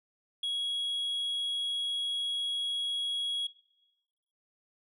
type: tone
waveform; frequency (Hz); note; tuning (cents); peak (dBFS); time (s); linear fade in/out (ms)
sine; 3322; G#7; 0; -27; 0.43-3.47; 5
effects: noise-tail reverb RT60 1.0 s tail -19 dB re dry + tanh soft clip ceiling -29 dBFS